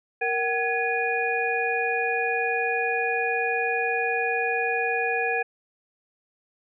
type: tone cluster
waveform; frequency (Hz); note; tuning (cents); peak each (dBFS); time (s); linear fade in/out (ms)
sine; 467.2 / 758 / 1678 / 2457; A#4 / F#5 / G#6 / D#7; +4 / +42 / +17 / -22; -28; 0.21-5.43; 10
effects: none